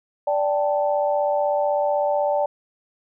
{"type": "chord", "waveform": "sine", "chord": "D suspended fourth", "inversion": "none", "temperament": "equal with one note detuned", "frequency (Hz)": [585.6, 784, 880], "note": ["D5", "G5", "A5"], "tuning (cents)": [-5, 0, 0], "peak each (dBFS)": [-20, -25, -26], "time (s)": [0.27, 2.46], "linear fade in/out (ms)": 5, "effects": []}